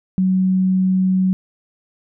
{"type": "tone", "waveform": "sine", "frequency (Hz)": 187, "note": "F#3", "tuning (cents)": 19, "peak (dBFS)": -13, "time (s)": [0.18, 1.33], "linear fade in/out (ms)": 0, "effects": []}